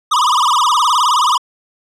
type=tone with vibrato; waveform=square; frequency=1099 Hz; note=C#6; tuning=15 cents flat; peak=-11 dBFS; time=0.11-1.38 s; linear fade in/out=10 ms; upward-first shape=sine; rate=19 Hz; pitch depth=240 cents each way; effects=low-pass 8000 Hz 12 dB/octave